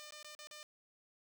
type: tone with dropouts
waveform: 5% pulse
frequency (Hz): 601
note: D5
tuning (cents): +40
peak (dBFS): -38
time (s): 0-0.63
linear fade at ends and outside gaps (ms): 0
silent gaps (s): 0.107-0.123 / 0.228-0.245 / 0.351-0.39 / 0.471-0.511
effects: none